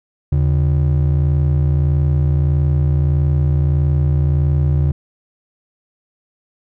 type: ring-modulated tone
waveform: triangle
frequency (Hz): 110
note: A2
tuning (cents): 0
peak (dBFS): -7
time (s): 0.32-4.92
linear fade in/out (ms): 5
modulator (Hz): 30.8
effects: none